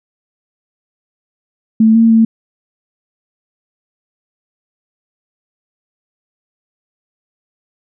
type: tone with pitch steps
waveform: sine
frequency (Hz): 221.3 / 227.5 / 224.8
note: A3 / A#3 / A3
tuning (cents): +10 / -42 / +37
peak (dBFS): -5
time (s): 1.8-2.25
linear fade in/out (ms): 5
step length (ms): 150
effects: none